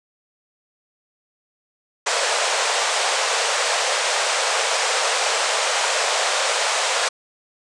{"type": "band-pass noise", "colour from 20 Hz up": "pink", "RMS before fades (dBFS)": -21, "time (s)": [2.06, 7.09], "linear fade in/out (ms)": 10, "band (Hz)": [480, 8800], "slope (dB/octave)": 48, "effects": ["resampled to 24000 Hz"]}